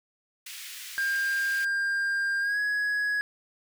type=high-pass noise; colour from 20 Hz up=pink; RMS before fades=-41 dBFS; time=0.46-1.65 s; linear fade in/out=5 ms; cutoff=1900 Hz; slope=24 dB/octave
type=tone with pitch glide; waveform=triangle; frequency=1600 to 1672.8 Hz; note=G6 to G#6; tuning=+35 to +12 cents; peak=-23 dBFS; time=0.98-3.21 s; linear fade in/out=0 ms; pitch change=+77 cents; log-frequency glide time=2.4-2.59 s
effects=none